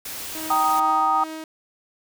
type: noise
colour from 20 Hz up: white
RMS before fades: -33 dBFS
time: 0.05-0.8 s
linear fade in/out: 5 ms
type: tone with tremolo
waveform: sawtooth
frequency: 316.5 Hz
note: D#4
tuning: 30 cents sharp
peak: -27 dBFS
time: 0.35-1.44 s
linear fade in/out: 2 ms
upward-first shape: triangle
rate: 2.3 Hz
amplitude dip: 45%
type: chord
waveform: sine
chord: Eb major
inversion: first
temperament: just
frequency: 777.8 / 933.4 / 1244.5 Hz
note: G5 / Bb5 / Eb6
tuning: -14 / +2 / 0 cents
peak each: -22 / -23 / -20 dBFS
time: 0.5-1.24 s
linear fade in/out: 5 ms
effects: none